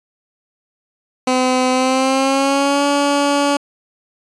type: tone with pitch glide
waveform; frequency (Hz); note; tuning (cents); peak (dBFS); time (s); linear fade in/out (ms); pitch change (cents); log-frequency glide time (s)
15% pulse; 255.5 to 285.1; C4 to C#4; -41 to +49; -7; 1.27-3.57; 5; +190; 1.71-2.85
effects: resampled to 22050 Hz